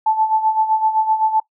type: tone with tremolo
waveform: sine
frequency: 875 Hz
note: A5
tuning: 10 cents flat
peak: -11 dBFS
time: 0.06-1.4 s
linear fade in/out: 5 ms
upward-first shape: sine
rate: 7.8 Hz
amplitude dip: 70%
effects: noise-tail reverb RT60 0.1 s tail -19 dB re dry